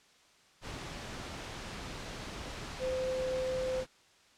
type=tone in noise; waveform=sine; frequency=516 Hz; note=C5; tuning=24 cents flat; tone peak=-31 dBFS; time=2.79-3.85 s; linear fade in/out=50 ms; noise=pink; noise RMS=-42 dBFS; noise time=0.61-3.87 s; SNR=+8 dB; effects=white hiss -63 dBFS RMS until 4.37 s + low-pass 6000 Hz 12 dB/octave